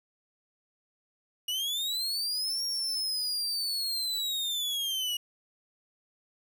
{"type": "linear two-way sweep", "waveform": "40% pulse", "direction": "up then down", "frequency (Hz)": [2880, 5588, 2880], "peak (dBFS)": -28, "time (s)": [1.48, 5.17], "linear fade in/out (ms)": 5, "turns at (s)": 2.64, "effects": ["10-bit"]}